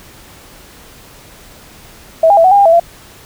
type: tone with pitch steps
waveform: sine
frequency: 650 / 806 / 662 / 746 / 807 / 801 / 660 / 681 Hz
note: E5 / G5 / E5 / F#5 / G#5 / G5 / E5 / F5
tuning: -24 / +48 / +7 / +14 / -50 / +37 / +2 / -44 cents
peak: -4 dBFS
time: 2.23-2.798 s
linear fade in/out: 5 ms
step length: 71 ms
effects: pink hiss -39 dBFS RMS until 3.25 s